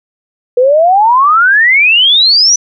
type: exponential sweep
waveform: sine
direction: up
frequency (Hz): 480 to 6030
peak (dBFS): -4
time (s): 0.57-2.56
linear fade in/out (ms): 5
effects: none

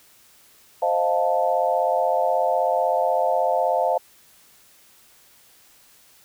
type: chord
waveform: sine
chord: F dominant seventh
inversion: second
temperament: equal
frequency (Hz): 523.3 / 622.3 / 698.5 / 880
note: C5 / Eb5 / F5 / A5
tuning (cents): 0 / 0 / 0 / 0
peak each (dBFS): -24 / -24 / -22 / -25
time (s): 0.82-3.98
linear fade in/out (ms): 5
effects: white hiss -54 dBFS RMS until 6.24 s

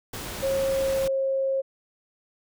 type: noise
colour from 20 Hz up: pink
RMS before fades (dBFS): -35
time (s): 0.13-1.08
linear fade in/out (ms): 5
type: tone with pitch glide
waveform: sine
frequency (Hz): 541 to 537.6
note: C#5 to C5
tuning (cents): -42 to +47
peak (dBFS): -22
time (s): 0.42-1.62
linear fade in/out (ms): 20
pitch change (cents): -11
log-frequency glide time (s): 0.54-0.96
effects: none

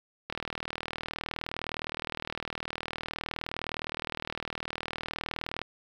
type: click train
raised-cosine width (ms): 0.3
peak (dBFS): -17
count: 211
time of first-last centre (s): 0.3-5.616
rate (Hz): 39.5
effects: 8-bit

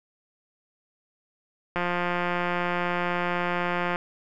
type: click train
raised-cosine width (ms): 0.5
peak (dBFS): -12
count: 388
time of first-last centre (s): 1.76-3.959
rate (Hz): 176
effects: none

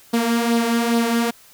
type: tone with flanger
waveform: sawtooth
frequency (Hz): 233.1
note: A#3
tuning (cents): 0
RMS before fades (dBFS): -19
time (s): 0.13-1.31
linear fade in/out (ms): 10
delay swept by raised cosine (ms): 0.2 to 3.7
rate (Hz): 2.4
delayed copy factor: +0.5
effects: white hiss -49 dBFS RMS until 1.53 s

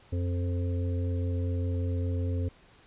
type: harmonic tone with a mistuned harmonic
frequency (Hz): 87.31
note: F2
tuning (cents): 0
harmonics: 1 / 3 / 5 / 6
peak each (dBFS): -27 / -37 / -41 / -43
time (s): 0.12-2.49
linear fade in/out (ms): 10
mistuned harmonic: 1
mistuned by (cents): +32
effects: pink hiss -58 dBFS RMS until 2.86 s + resampled to 8000 Hz

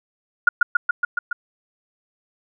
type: tone with echo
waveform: sine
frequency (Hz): 1424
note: F6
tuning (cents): +33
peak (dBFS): -8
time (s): 0.47-0.49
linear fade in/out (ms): 5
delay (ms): 140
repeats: 6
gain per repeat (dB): -2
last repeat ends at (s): 1.33
effects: none

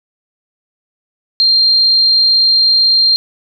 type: tone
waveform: sine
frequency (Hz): 4186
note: C8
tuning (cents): 0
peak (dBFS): -7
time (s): 1.4-3.16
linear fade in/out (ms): 0
effects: none

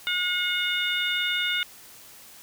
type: harmonic tone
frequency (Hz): 721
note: F#5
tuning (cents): -45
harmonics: 2 / 3 / 4 / 5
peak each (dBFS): -29 / -29 / -29 / -29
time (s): 0.07-1.63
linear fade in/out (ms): 0
effects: white hiss -48 dBFS RMS until 2.42 s

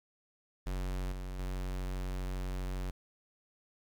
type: tone with level steps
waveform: square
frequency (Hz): 46.25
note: F#1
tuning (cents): 0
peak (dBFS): -34 / -39 / -35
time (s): 0.66-2.91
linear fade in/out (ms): 10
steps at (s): 1.12 / 1.39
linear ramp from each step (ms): 2
effects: 11-bit

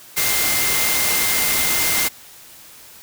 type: tone in noise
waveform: sine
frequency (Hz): 2093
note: C7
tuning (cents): 0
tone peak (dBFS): -25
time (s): 0.16-2.09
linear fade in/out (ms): 20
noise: white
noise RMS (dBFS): -19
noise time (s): 0.16-2.09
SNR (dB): -9
effects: white hiss -43 dBFS RMS until 3.02 s

